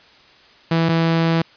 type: tone pair in turn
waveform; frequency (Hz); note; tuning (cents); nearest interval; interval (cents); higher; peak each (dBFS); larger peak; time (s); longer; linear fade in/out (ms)
sawtooth; 164.81 / 164.81; E3 / E3; 0 / 0; unison; 0; neither; -11; neither; 0.71-0.89 / 0.89-1.42; second; 5
effects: white hiss -49 dBFS RMS until 1.56 s + resampled to 11025 Hz